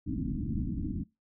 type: low-pass noise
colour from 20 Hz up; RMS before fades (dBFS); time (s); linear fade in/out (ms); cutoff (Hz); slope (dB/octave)
white; -33; 0.06-1.04; 20; 310; 96
effects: noise-tail reverb RT60 0.2 s tail -19 dB re dry